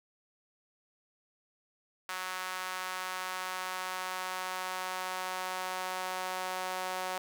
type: tone with high-pass filter sweep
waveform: sawtooth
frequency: 184.9 Hz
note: F#3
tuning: 1 cent flat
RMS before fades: -37 dBFS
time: 2.09-7.18 s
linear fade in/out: 0 ms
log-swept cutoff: 1200 to 730 Hz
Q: 1.5
effects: none